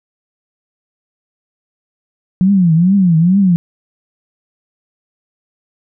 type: tone with vibrato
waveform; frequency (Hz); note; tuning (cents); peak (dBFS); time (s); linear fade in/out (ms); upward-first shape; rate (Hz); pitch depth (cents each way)
sine; 178.8; F3; +41; -7; 2.41-3.56; 0; triangle; 2.3; 230
effects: none

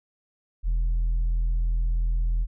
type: tone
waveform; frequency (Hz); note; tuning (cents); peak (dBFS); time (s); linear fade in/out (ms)
sine; 41.51; E1; +13; -18; 0.63-2.47; 50
effects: tanh soft clip ceiling -20 dBFS

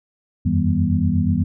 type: tone cluster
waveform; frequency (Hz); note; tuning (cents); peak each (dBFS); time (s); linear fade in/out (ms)
sine; 86.1 / 94.3 / 161.2 / 196.5 / 242.8; F2 / F#2 / E3 / G3 / B3; -24 / +33 / -38 / +4 / -29; -22; 0.45-1.44; 10
effects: none

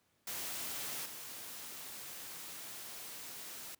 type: noise with level steps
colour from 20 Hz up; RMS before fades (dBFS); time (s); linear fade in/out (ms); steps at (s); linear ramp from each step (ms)
white; -41 / -47; 0.27-3.75; 5; 1.05; 10
effects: pink hiss -75 dBFS RMS until 3.79 s + high-pass 100 Hz 12 dB/octave

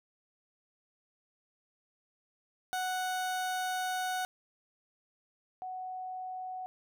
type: tone pair in turn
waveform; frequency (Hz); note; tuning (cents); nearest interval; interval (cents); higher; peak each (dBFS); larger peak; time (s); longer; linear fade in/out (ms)
30% pulse / sine; 740 / 742.7; F#5 / F#5; 0 / +6; unison; 6; second; -29 / -37; first; 2.73-4.25 / 5.62-6.66; first; 0
effects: none

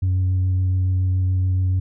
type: tone with vibrato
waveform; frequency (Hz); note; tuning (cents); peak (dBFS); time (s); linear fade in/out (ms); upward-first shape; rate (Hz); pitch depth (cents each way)
sine; 92.6; F#2; +2; -14; 0.02-1.8; 10; sine; 7.1; 11
effects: tanh soft clip ceiling -15 dBFS

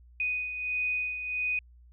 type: beating tone pair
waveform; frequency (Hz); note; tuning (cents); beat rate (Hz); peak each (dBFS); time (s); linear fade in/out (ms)
sine; 2489 / 2490.5; D#7 / D#7; 0 / +1; 1.5; -29 / -37; 0.2-1.59; 2
effects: added 60 Hz sine -52 dBFS peak until 1.92 s

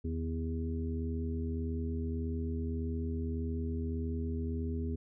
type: harmonic tone with a mistuned harmonic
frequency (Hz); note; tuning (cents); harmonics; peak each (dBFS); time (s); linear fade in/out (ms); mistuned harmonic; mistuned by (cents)
81.7; E2; -15; 1 / 2 / 3 / 4 / 5; -34 / -46 / -38 / -48 / -43; 0.04-4.96; 10; 2; -78
effects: none

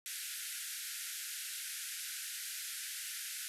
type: band-pass noise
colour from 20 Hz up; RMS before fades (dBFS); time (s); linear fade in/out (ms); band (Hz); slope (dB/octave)
white; -43; 0.06-3.48; 0; 1400 to 13000; 96
effects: none

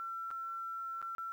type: tone with dropouts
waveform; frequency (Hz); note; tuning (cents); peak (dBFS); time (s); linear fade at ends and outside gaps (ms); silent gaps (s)
sine; 1349; E6; +40; -38; 0-1.32; 0; 0.305-0.312 / 1.016-1.026 / 1.15-1.182
effects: 11-bit

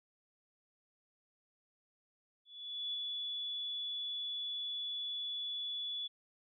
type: tone with ADSR envelope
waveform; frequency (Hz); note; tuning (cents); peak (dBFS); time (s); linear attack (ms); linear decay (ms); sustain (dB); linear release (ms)
sine; 3429; A7; -45; -35; 2.45-6.08; 490; 8; -2; 17
effects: none

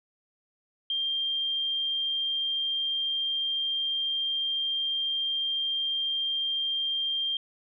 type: tone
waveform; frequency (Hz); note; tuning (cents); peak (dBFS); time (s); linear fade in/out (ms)
sine; 3187; G7; +28; -26; 0.9-7.37; 2
effects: none

